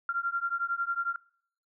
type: beating tone pair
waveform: sine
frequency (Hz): 1378 / 1389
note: F6 / F6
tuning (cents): -24 / -10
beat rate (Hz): 11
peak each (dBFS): -31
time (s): 0.09-1.16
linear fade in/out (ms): 2
effects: noise-tail reverb RT60 0.6 s tail -24 dB re dry